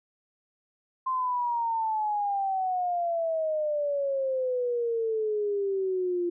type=exponential sweep; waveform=sine; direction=down; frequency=1048 to 345.4 Hz; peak=-25 dBFS; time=1.06-6.3 s; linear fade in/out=10 ms; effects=none